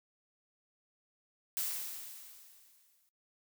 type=noise with exponential decay; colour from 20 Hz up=blue; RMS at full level=-34 dBFS; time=1.57-3.09 s; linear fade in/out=0 ms; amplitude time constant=330 ms; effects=noise-tail reverb RT60 0.1 s tail -17 dB re dry